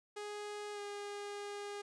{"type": "tone with pitch glide", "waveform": "sawtooth", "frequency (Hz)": [415.3, 408.2], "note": ["G#4", "G#4"], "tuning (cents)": [0, -30], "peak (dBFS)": -38, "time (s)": [0.16, 1.82], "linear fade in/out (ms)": 10, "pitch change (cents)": -30, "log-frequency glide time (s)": [0.73, 0.8], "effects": ["resampled to 22050 Hz"]}